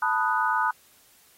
sine chord, B dominant seventh, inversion third, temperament equal, 880 / 987.8 / 1244.5 / 1480 Hz, A5 / B5 / D#6 / F#6, 0 / 0 / 0 / 0 cents, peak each -27 dBFS, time 0.02-0.71 s, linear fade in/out 5 ms, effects white hiss -58 dBFS RMS until 1.37 s + AAC 48 kbps

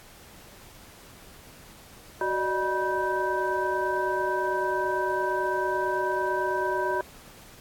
sine tone cluster, 372.3 / 587 / 616 / 971 / 1551 Hz, F#4 / D5 / D#5 / B5 / G6, +11 / -1 / -17 / -30 / -19 cents, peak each -29 / -35 / -33 / -28 / -32 dBFS, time 2.21-7.01 s, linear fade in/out 2 ms, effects pink hiss -50 dBFS RMS until 7.6 s + AAC 64 kbps

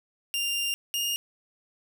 sawtooth tone pair in turn, 2794 / 2835 Hz, F7 / F7, 0 / +25 cents, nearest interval unison, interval 25 cents, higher second, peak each -23 dBFS, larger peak neither, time 0.34-0.74 / 0.94-1.16 s, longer first, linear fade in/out 0 ms, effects none

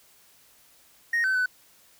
triangle tone with pitch steps, 1864 / 1531 / 1502 Hz, A#6 / G6 / F#6, -1 / -41 / +26 cents, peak -19 dBFS, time 1.13-1.46 s, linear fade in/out 5 ms, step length 110 ms, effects tanh soft clip ceiling -16 dBFS + white hiss -58 dBFS RMS until 1.99 s

